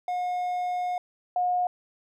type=tone pair in turn; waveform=triangle / sine; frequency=720 / 720 Hz; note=F#5 / F#5; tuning=-47 / -47 cents; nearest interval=unison; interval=0 cents; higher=neither; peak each=-24 / -22 dBFS; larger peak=second; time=0.08-0.98 / 1.36-1.67 s; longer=first; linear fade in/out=2 ms; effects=none